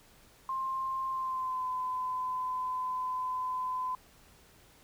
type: tone with pitch glide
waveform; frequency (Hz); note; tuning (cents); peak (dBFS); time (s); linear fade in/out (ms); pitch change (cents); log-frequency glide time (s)
sine; 1056 to 1015.9; C6 to B5; +16 to +49; -31; 0.49-3.95; 2; -67; 1.09-1.68
effects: pink hiss -60 dBFS RMS until 4.83 s